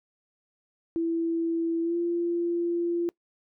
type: tone with pitch glide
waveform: sine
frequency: 332 to 343.3 Hz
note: E4 to F4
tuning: +12 to -30 cents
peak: -24 dBFS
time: 0.96-3.09 s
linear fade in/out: 0 ms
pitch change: +58 cents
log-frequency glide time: 1.82-1.96 s
effects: noise-tail reverb RT60 0.1 s tail -24 dB re dry